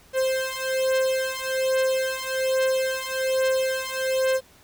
45% pulse beating tone pair, 523.3 / 524.5 Hz, C5 / C5, 0 / +4 cents, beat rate 1.2 Hz, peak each -25 dBFS, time 0.13-4.41 s, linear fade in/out 50 ms, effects pink hiss -54 dBFS RMS until 4.63 s

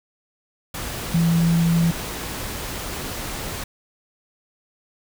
sine tone in noise, 167.6 Hz, E3, 29 cents sharp, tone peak -15 dBFS, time 1.14-1.91 s, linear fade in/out 5 ms, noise pink, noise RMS -30 dBFS, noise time 0.74-3.64 s, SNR +12 dB, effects none

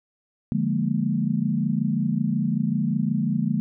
sine chord, Bb dominant seventh, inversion first, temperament equal, 146.83 / 174.61 / 207.7 / 233.1 Hz, D3 / F3 / Ab3 / Bb3, 0 / 0 / 0 / 0 cents, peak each -27 / -27 / -25 / -26 dBFS, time 0.52-3.6 s, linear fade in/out 0 ms, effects none

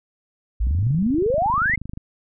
sine exponential sweep, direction up, 49.9 to 2176 Hz, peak -17 dBFS, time 0.6-1.76 s, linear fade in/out 10 ms
click train, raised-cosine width 5 ms, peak -20 dBFS, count 34, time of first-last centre 0.67-1.974 s, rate 25.3 Hz
effects none

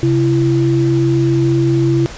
sine tone pair together, 133.18 / 335.6 Hz, C3 / E4, +31 / +31 cents, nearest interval octave + major third, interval 1600 cents, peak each -13 dBFS, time 0.03-2.06 s, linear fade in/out 0 ms, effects pink hiss -32 dBFS RMS until 2.17 s + resampled to 16000 Hz

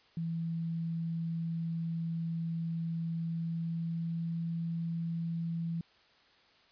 sine tone with pitch glide, 165.5 to 166.75 Hz, E3 to E3, +7 to +20 cents, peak -32 dBFS, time 0.17-5.81 s, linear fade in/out 2 ms, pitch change +13 cents, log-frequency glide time 3.18-4.44 s, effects white hiss -64 dBFS RMS until 6.71 s + resampled to 11025 Hz

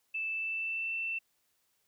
sine tone with pitch glide, 2638 to 2678 Hz, E7 to E7, +1 to +27 cents, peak -32 dBFS, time 0.14-1.19 s, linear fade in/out 10 ms, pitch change +26 cents, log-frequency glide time 0.29-0.95 s, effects white hiss -75 dBFS RMS until 1.87 s

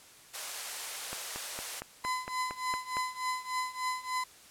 white high-pass noise, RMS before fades -38 dBFS, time 0.33-1.81 s, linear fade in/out 20 ms, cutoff 470 Hz, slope 24 dB/octave
click train, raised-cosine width 0.5 ms, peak -22 dBFS, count 9, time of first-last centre 1.13-2.969 s, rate 4.35 Hz
35% pulse tone with tremolo, 1014 Hz, B5, 45 cents sharp, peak -27 dBFS, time 2.04-4.24 s, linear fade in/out 5 ms, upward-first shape triangle, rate 3.4 Hz, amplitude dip 90%
effects white hiss -55 dBFS RMS until 4.5 s + low-pass 11000 Hz 12 dB/octave

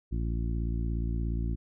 harmonic tone, 57 Hz, A#1, 38 cents flat, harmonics 1 / 2 / 3 / 4 / 5 / 6, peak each -29 / -35 / -39 / -41 / -43 / -45 dBFS, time 0.11-1.56 s, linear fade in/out 20 ms, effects none

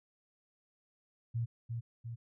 sine tone with echo, 116.54 Hz, A#2, in tune, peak -31 dBFS, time 1.34-1.46 s, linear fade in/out 20 ms, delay 350 ms, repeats 2, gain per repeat -4 dB, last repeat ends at 2.16 s, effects none

